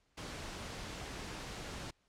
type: noise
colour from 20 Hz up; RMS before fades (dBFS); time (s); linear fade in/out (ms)
pink; -44; 0.17-1.91; 10
effects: pink hiss -75 dBFS RMS until 2.08 s + low-pass 7000 Hz 12 dB/octave